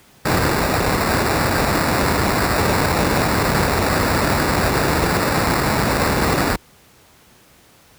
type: noise with sample-and-hold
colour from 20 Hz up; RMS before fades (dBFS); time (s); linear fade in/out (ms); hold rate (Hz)
pink; -17; 0.25-6.56; 5; 3150
effects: pink hiss -50 dBFS RMS until 7.98 s + high-pass 60 Hz 12 dB/octave